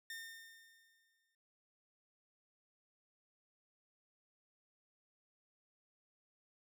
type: tone with exponential decay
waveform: sawtooth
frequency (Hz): 1818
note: A#6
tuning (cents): -44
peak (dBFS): -40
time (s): 0.1-1.35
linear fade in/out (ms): 2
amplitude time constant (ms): 270
effects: none